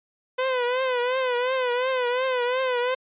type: tone with vibrato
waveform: sawtooth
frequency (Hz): 504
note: B4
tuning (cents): +35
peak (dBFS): -18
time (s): 0.38-2.95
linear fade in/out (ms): 10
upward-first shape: triangle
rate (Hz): 2.8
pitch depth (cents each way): 88
effects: resampled to 8000 Hz